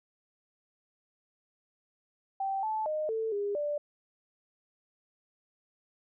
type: tone with pitch steps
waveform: sine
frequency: 778 / 870 / 615 / 445 / 406.7 / 588 Hz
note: G5 / A5 / D#5 / A4 / G#4 / D5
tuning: -13 / -20 / -20 / +20 / -36 / +2 cents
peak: -29 dBFS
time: 2.4-3.78 s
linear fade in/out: 5 ms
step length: 230 ms
effects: none